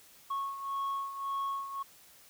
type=beating tone pair; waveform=sine; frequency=1100 / 1101.8 Hz; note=C#6 / C#6; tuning=-14 / -11 cents; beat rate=1.8 Hz; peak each=-32 / -37 dBFS; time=0.3-1.83 s; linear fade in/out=10 ms; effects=tanh soft clip ceiling -30 dBFS + white hiss -58 dBFS RMS until 2.29 s